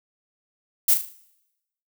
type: noise with echo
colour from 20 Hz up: violet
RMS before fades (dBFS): -17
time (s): 0.88-0.94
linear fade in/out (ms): 5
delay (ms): 38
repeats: 5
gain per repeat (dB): -7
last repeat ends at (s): 1.13
effects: noise-tail reverb RT60 0.9 s tail -20 dB re dry